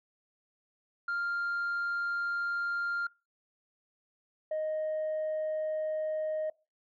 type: tone pair in turn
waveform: sine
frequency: 1396.9 / 622.2 Hz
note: F6 / D#5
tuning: 0 / 0 cents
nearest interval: octave + major second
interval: 1400 cents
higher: first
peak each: -28 dBFS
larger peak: neither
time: 1.08-3.07 / 4.51-6.5 s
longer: neither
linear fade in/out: 5 ms
effects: noise-tail reverb RT60 0.3 s tail -25 dB re dry + tanh soft clip ceiling -28 dBFS